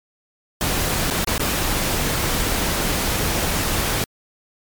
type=noise with dropouts; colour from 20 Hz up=pink; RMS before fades=-21 dBFS; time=0.61-4.04 s; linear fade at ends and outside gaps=1 ms; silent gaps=1.102-1.108 / 1.245-1.272 / 1.38-1.395 s; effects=MP3 96 kbps